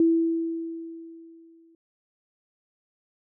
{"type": "tone with exponential decay", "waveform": "sine", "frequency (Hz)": 330, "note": "E4", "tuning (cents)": 2, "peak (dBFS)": -15, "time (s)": [0, 1.75], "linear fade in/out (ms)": 2, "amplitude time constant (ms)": 380, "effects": []}